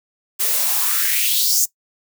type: noise with high-pass filter sweep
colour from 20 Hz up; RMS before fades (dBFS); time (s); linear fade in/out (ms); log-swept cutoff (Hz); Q
blue; -18; 0.39-1.66; 20; 350 to 7000; 3.7
effects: noise-tail reverb RT60 0.1 s tail -19 dB re dry